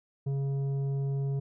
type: tone with tanh clipping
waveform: triangle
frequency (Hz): 138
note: C#3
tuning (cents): -7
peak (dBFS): -29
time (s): 0.26-1.4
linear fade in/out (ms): 10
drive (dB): 12
effects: none